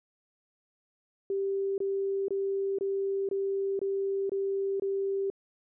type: tone bursts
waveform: sine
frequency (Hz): 392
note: G4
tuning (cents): 0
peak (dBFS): -27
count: 8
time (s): 1.3-5.301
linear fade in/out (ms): 2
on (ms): 480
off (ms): 23
effects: none